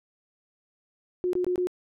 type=tone bursts; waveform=sine; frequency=360.9 Hz; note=F#4; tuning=43 cents flat; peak=-23 dBFS; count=4; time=1.24-1.671 s; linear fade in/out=0 ms; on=92 ms; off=21 ms; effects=none

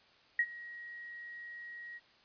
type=tone with ADSR envelope; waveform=sine; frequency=1897 Hz; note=A#6; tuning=30 cents sharp; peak=-24 dBFS; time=0.39-2 s; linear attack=3 ms; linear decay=58 ms; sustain=-20 dB; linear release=35 ms; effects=white hiss -64 dBFS RMS until 2.24 s + resampled to 11025 Hz

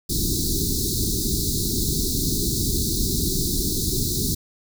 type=band-stop noise; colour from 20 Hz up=pink; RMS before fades=-23 dBFS; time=0.09-4.35 s; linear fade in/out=10 ms; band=410 to 3800 Hz; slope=96 dB/octave; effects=none

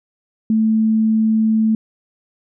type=tone; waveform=sine; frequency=220 Hz; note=A3; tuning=in tune; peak=-12 dBFS; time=0.5-1.75 s; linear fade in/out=2 ms; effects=none

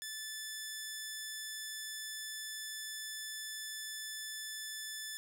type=tone; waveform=10% pulse; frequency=1747 Hz; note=A6; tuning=13 cents flat; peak=-32 dBFS; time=0.02-5.17 s; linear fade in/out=0 ms; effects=none

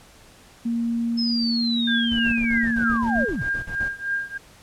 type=tone with pitch glide; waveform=sine; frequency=233.1 to 230.3 Hz; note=A#3 to A#3; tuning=0 to -21 cents; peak=-21 dBFS; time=0.65-3.25 s; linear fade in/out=10 ms; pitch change=-21 cents; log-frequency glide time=1.92-3.01 s
type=linear sweep; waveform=sine; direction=down; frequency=5230 to 65.1 Hz; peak=-24 dBFS; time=1.17-3.44 s; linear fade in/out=20 ms
type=tone with tremolo; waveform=sine; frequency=1607 Hz; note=G6; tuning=43 cents sharp; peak=-20 dBFS; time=1.87-4.38 s; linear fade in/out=10 ms; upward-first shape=triangle; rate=3.2 Hz; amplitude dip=95%
type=noise bursts; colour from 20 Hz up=brown; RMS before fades=-34 dBFS; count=14; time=2.11-3.884 s; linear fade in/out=5 ms; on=84 ms; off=46 ms
effects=pink hiss -50 dBFS RMS until 4.62 s + low-pass 11000 Hz 12 dB/octave

